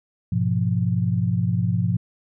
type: chord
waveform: sine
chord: F diminished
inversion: first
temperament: equal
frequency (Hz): 103.83 / 123.47 / 174.61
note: Ab2 / Cb3 / F3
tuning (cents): 0 / 0 / 0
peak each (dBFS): -23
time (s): 0.32-1.97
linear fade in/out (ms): 5
effects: none